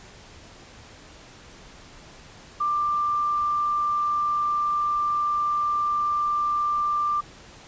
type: tone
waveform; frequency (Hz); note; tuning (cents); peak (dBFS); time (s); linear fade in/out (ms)
sine; 1185; D6; +15; -21; 2.6-7.21; 10
effects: pink hiss -47 dBFS RMS until 7.67 s + resampled to 16000 Hz